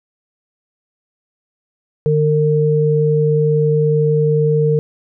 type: tone pair together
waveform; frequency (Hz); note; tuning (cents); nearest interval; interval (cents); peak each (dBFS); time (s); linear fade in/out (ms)
sine; 150.9 / 455.5; D3 / A#4; +47 / -40; octave + perfect fifth; 1913; -14; 2.06-4.79; 0
effects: none